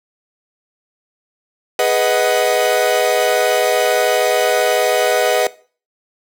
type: chord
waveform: 45% pulse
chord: G# minor seventh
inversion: none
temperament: equal with one note detuned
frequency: 415.3 / 493.9 / 627.3 / 740 Hz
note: G#4 / B4 / D#5 / F#5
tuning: 0 / 0 / +14 / 0 cents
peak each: -21 / -17 / -18 / -19 dBFS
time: 1.79-5.47 s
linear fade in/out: 2 ms
effects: noise-tail reverb RT60 0.4 s tail -19 dB re dry